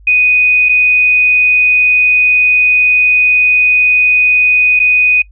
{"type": "tone with dropouts", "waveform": "sine", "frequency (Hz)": 2489, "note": "D#7", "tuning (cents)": 0, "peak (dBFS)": -6, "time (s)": [0.07, 5.22], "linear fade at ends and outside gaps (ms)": 5, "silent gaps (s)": [[0.688, 0.692], [4.793, 4.799]], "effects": ["noise-tail reverb RT60 0.1 s tail -23 dB re dry", "added 50 Hz sine -37 dBFS peak until 5.31 s"]}